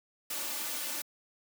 white noise with comb filter, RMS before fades -36 dBFS, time 0.3-1.02 s, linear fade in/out 5 ms, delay 3.4 ms, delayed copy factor +0.65, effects high-pass 200 Hz 12 dB/octave

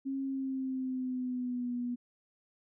sine tone with pitch glide, 270.4 to 243.7 Hz, C#4 to B3, -43 to -23 cents, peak -32 dBFS, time 0.05-1.96 s, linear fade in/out 20 ms, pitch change -180 cents, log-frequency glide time 0.25-1.73 s, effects none

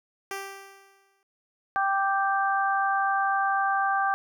10% pulse tone with exponential decay, 392 Hz, G4, in tune, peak -22 dBFS, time 0.31-1.23 s, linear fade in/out 1 ms, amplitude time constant 200 ms
harmonic tone, 392 Hz, G4, in tune, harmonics 2 / 3 / 4, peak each -25 / -27 / -28 dBFS, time 1.76-4.14 s, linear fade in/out 0 ms
effects none

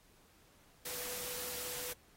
sine tone in noise, 493.9 Hz, B4, in tune, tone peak -50 dBFS, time 0.85-1.93 s, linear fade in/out 5 ms, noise white, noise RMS -42 dBFS, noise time 0.85-1.93 s, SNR -11 dB, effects pink hiss -66 dBFS RMS until 2.16 s + AAC 48 kbps

